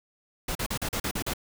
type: noise bursts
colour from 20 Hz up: pink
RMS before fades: -30 dBFS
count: 8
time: 0.48-1.336 s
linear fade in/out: 5 ms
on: 72 ms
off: 40 ms
effects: none